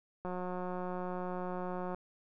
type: click train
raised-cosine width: 1 ms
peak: -26 dBFS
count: 308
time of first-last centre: 0.25-1.946 s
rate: 181 Hz
effects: none